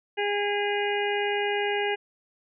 harmonic tone, 409.3 Hz, G#4, 25 cents flat, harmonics 1 / 2 / 4 / 5 / 6 / 7, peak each -27 / -30 / -33 / -34 / -35 / -35 dBFS, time 0.17-1.96 s, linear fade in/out 20 ms, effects none

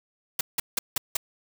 white noise bursts, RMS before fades -25 dBFS, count 5, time 0.39-1.17 s, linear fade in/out 5 ms, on 20 ms, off 170 ms, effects none

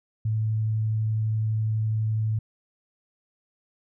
sine tone with vibrato, 109.4 Hz, A2, 9 cents flat, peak -22 dBFS, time 0.25-2.39 s, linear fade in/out 5 ms, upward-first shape triangle, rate 12 Hz, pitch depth 8 cents each way, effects none

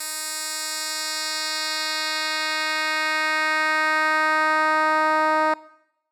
10% pulse tone with band-pass filter sweep, 311.1 Hz, D#4, in tune, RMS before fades -23 dBFS, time 0-5.54 s, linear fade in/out 5 ms, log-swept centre 9500 to 880 Hz, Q 1.2, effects noise-tail reverb RT60 0.8 s tail -20 dB re dry

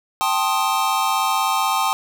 square chord, A half-diminished seventh, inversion third, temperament equal with one note detuned, 784 / 880 / 1058.7 / 1244.5 Hz, G5 / A5 / C6 / Eb6, 0 / 0 / +20 / 0 cents, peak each -24 dBFS, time 0.21-1.93 s, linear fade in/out 0 ms, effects none

